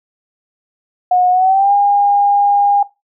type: tone with pitch glide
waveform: sine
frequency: 726 to 810.2 Hz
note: F#5 to G#5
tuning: -33 to -43 cents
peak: -8 dBFS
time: 1.11-2.83 s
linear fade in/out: 5 ms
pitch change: +190 cents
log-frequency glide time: 1.31-1.73 s
effects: noise-tail reverb RT60 0.2 s tail -17 dB re dry